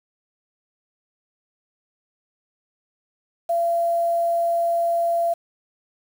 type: tone with quantisation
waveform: sine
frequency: 680 Hz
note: F5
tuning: 46 cents flat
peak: -18 dBFS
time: 3.49-5.34 s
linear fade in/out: 10 ms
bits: 7
effects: none